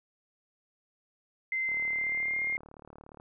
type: tone with pitch glide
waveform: sine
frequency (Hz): 2075 to 2120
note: C7 to C7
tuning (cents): -15 to +22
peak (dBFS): -28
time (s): 1.52-2.57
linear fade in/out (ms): 2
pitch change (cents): +37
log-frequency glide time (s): 1.87-2.41
type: click train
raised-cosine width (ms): 1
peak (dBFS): -35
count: 57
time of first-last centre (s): 1.69-3.199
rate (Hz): 37.1
effects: none